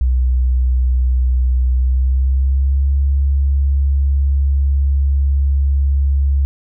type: tone with pitch glide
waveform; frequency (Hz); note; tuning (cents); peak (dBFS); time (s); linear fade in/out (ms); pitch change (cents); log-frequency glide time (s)
sine; 63 to 69.1; B1 to C#2; +35 to -5; -11; 0.01-6.45; 0; +160; 1.73-2.91
effects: none